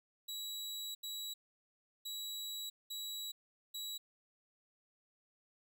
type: tone bursts at uneven times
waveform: sawtooth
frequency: 3900 Hz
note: B7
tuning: 23 cents flat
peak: -38 dBFS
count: 5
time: 0.28-0.95 / 1.03-1.34 / 2.05-2.7 / 2.9-3.32 / 3.74-3.98 s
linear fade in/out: 10 ms
effects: none